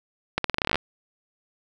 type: accelerating click train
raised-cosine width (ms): 0.3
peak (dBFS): -6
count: 13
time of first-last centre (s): 0.38-0.756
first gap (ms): 63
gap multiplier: 0.86
effects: none